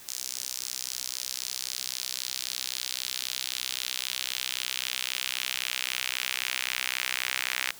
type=tone with high-pass filter sweep; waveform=sawtooth; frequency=63.8 Hz; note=C2; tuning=43 cents flat; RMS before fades=-33 dBFS; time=0.08-7.71 s; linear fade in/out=5 ms; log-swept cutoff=5900 to 2100 Hz; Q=1.7; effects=white hiss -48 dBFS RMS until 7.79 s